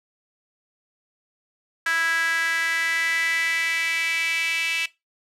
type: tone with high-pass filter sweep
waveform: sawtooth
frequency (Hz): 329.6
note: E4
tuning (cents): 0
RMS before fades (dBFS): -24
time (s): 1.86-4.86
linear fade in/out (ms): 5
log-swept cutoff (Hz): 1600 to 2500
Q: 6.1
effects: noise-tail reverb RT60 0.2 s tail -18 dB re dry + low-pass 12000 Hz 12 dB/octave